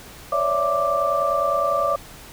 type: tone cluster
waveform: sine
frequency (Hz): 547 / 577 / 666 / 1177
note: C#5 / D5 / E5 / D6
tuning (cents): -23 / -31 / +18 / +3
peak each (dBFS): -27 / -24 / -25 / -21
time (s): 0.32-1.96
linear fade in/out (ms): 5
effects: pink hiss -42 dBFS RMS until 2.32 s